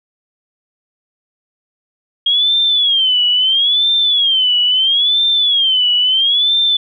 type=tone with vibrato; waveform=sine; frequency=3245 Hz; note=G#7; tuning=41 cents flat; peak=-10 dBFS; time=2.26-6.77 s; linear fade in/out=5 ms; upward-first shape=sine; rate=0.75 Hz; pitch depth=170 cents each way; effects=none